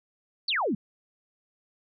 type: exponential sweep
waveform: sine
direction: down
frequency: 4796 to 178.3 Hz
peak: -24 dBFS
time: 0.48-0.75 s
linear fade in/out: 5 ms
effects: none